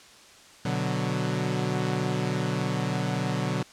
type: chord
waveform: sawtooth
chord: B minor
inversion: none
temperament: equal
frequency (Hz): 123.47 / 146.83 / 185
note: B2 / D3 / F#3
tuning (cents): 0 / 0 / 0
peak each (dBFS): -26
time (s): 0.65-3.63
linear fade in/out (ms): 5
effects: white hiss -51 dBFS RMS until 3.72 s + low-pass 7000 Hz 12 dB/octave